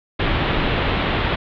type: low-pass noise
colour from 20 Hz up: pink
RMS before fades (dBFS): -20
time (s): 0.19-1.36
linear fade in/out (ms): 10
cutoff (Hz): 3700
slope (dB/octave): 48
effects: none